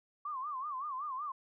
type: tone with vibrato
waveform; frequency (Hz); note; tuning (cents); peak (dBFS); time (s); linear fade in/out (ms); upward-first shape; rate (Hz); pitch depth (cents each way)
sine; 1116; C#6; +11; -36; 0.25-1.32; 5; sine; 5.3; 160
effects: none